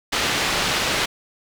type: low-pass noise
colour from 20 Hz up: white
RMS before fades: -22 dBFS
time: 0.12-1.06 s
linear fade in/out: 10 ms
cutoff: 3900 Hz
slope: 12 dB/octave
effects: none